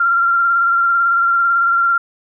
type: tone with vibrato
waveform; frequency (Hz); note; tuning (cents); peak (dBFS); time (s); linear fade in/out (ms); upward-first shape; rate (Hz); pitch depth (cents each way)
sine; 1377; F6; -25; -11; 0-1.98; 5; sine; 18; 25
effects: none